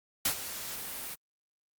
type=noise with ADSR envelope; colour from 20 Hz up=white; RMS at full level=-26 dBFS; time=0.25-1.16 s; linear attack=6 ms; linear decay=85 ms; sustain=-13 dB; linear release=31 ms; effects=Opus 48 kbps